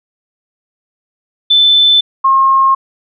sine tone pair in turn, 3522 / 1074.1 Hz, A7 / C6, +1 / +45 cents, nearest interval octave + major sixth, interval 2056 cents, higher first, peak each -5 / -6 dBFS, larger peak first, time 1.5-2.01 / 2.24-2.75 s, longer neither, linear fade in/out 10 ms, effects none

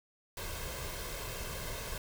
pink noise with comb filter, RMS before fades -40 dBFS, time 0.37-1.98 s, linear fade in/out 2 ms, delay 1.9 ms, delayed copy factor +0.6, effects none

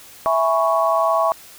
sine chord, C# minor seventh, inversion first, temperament equal, 659.3 / 830.6 / 987.8 / 1108.7 Hz, E5 / G#5 / B5 / C#6, 0 / 0 / 0 / 0 cents, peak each -18 / -24 / -24 / -19 dBFS, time 0.26-1.32 s, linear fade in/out 0 ms, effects white hiss -43 dBFS RMS until 1.58 s

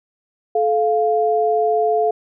sine tone pair together, 433.3 / 698.5 Hz, A4 / F5, -27 / 0 cents, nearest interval minor sixth, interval 827 cents, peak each -17 dBFS, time 0.55-2.11 s, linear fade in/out 5 ms, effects none

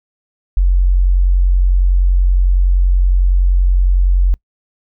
sine tone, 45.35 Hz, F#1, 34 cents flat, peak -8 dBFS, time 0.57-4.34 s, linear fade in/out 0 ms, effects noise-tail reverb RT60 0.1 s tail -25 dB re dry

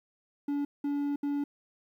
triangle tone bursts at uneven times, 286.4 Hz, D4, 43 cents flat, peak -26 dBFS, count 3, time 0.48-0.65 / 0.84-1.16 / 1.23-1.44 s, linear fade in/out 5 ms, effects 11-bit

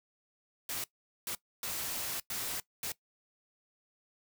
white noise bursts at uneven times, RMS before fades -37 dBFS, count 5, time 0.69-0.84 / 1.27-1.35 / 1.63-2.2 / 2.3-2.6 / 2.83-2.92 s, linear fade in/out 2 ms, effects noise-tail reverb RT60 0.1 s tail -19 dB re dry

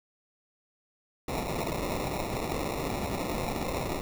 white noise with sample-and-hold, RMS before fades -32 dBFS, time 1.28-4.01 s, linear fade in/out 2 ms, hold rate 1575 Hz, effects none

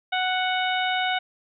harmonic tone, 740 Hz, F#5, in tune, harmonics 1 / 2 / 3 / 4 / 5, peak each -25 / -28 / -30 / -31 / -32 dBFS, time 0.12-1.19 s, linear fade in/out 10 ms, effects none

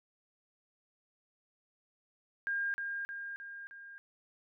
sine tone with echo, 1610 Hz, G6, 46 cents sharp, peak -31 dBFS, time 2.47-2.74 s, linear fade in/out 0 ms, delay 310 ms, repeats 4, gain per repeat -4 dB, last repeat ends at 3.98 s, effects none

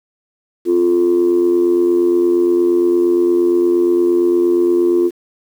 sine tone with amplitude modulation, 349.2 Hz, F4, in tune, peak -6 dBFS, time 0.65-5.11 s, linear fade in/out 50 ms, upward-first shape sine, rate 88.6 Hz, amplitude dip 70%, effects tanh soft clip ceiling -5 dBFS + 7-bit

